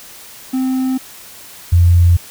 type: tone pair in turn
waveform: triangle / sine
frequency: 260 / 86.76 Hz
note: C4 / F2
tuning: -11 / -11 cents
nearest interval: octave + perfect fifth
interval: 1900 cents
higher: first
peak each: -12 / -6 dBFS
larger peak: second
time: 0.53-0.98 / 1.72-2.17 s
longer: neither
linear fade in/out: 10 ms
effects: white hiss -37 dBFS RMS until 2.3 s